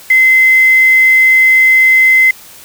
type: tone with quantisation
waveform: sine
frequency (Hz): 2058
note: C7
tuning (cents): -29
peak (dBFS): -4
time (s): 0.1-2.31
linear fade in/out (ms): 5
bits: 4
effects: white hiss -36 dBFS RMS until 2.64 s